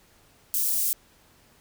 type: high-pass noise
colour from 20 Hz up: white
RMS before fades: -25 dBFS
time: 0.54-0.93 s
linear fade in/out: 0 ms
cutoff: 8700 Hz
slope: 12 dB/octave
effects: pink hiss -59 dBFS RMS until 1.6 s